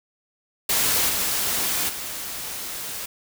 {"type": "noise with level steps", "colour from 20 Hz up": "white", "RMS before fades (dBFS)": [-21, -24, -32], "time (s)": [0.69, 3.06], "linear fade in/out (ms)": 5, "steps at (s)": [1.08, 1.88], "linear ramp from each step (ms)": 20, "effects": []}